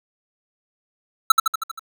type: tone with echo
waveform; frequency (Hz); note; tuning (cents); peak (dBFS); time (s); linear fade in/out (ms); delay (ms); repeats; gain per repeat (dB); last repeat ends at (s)
square; 1318.5; E6; 0; -7; 1.3-1.32; 5; 79; 6; -4; 1.794
effects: none